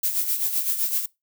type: noise with tremolo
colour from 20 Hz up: violet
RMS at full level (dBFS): -22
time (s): 0.03-1.06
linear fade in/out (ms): 5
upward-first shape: sine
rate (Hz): 7.8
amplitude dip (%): 60
effects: noise-tail reverb RT60 0.2 s tail -22 dB re dry